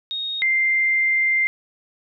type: tone pair in turn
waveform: sine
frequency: 3729 / 2093 Hz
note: A#7 / C7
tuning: 0 / 0 cents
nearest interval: minor seventh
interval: 1000 cents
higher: first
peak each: -24 / -16 dBFS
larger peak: second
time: 0.11-0.42 / 0.42-1.47 s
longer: second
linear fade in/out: 0 ms
effects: none